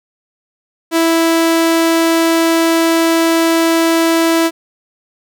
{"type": "tone", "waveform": "sawtooth", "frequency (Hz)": 329.6, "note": "E4", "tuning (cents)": 0, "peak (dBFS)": -6, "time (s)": [0.91, 4.51], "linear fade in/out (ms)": 50, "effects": []}